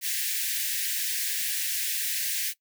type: high-pass noise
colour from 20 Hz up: white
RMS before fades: -29 dBFS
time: 0.01-2.54 s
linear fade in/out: 50 ms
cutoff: 1600 Hz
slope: 96 dB/octave
effects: noise-tail reverb RT60 0.1 s tail -20 dB re dry